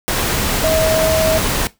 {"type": "tone in noise", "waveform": "sine", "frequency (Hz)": 638, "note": "D#5", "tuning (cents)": 43, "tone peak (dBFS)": -14, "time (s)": [0.64, 1.38], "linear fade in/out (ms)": 0, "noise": "pink", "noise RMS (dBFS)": -18, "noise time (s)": [0.08, 1.67], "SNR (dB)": 1, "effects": ["noise-tail reverb RT60 0.2 s tail -18 dB re dry"]}